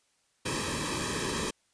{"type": "noise with comb filter", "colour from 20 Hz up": "pink", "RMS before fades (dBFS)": -32, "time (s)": [0.45, 1.51], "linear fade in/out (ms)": 10, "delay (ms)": 1.4, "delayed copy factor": -0.85, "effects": ["white hiss -71 dBFS RMS until 1.73 s", "resampled to 22050 Hz"]}